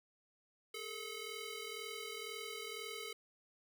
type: ring-modulated tone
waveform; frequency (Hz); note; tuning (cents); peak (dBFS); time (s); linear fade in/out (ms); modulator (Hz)
15% pulse; 866; A5; -28; -34; 0.74-3.13; 5; 1320
effects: none